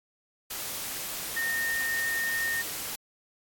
sine tone in noise, 1836 Hz, A#6, 27 cents flat, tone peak -27 dBFS, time 1.36-2.62 s, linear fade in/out 10 ms, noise white, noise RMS -35 dBFS, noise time 0.5-2.96 s, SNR +5 dB, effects AAC 64 kbps

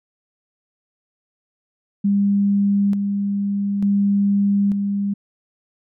sine tone with tremolo, 200.7 Hz, G3, 41 cents sharp, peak -14 dBFS, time 2.04-5.14 s, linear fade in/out 10 ms, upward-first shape square, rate 0.56 Hz, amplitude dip 40%, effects none

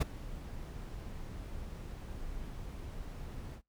brown noise with ADSR envelope, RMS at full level -21 dBFS, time 0-3.62 s, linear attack 17 ms, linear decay 15 ms, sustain -22 dB, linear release 79 ms, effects noise-tail reverb RT60 0.2 s tail -26 dB re dry

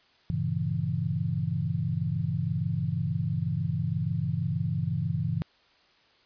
sine chord, G diminished seventh, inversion none, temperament equal, 98 / 116.54 / 138.59 / 164.81 Hz, G2 / Bb2 / Db3 / Fb3, 0 / 0 / 0 / 0 cents, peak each -33 / -33 / -31 / -30 dBFS, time 0.3-5.42 s, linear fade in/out 0 ms, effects white hiss -62 dBFS RMS until 6.25 s + resampled to 11025 Hz

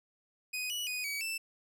sawtooth tone with pitch steps, 2497 / 2940 / 2484 / 2271 / 2658 Hz, D#7 / F#7 / D#7 / C#7 / E7, +6 / -12 / -3 / +41 / +14 cents, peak -31 dBFS, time 0.53-1.38 s, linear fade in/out 10 ms, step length 170 ms, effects none

